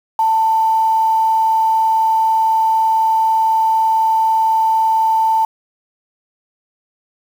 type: tone with quantisation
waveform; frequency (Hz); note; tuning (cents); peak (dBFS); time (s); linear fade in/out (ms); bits
sine; 889; A5; +18; -11; 0.19-5.45; 2; 6
effects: none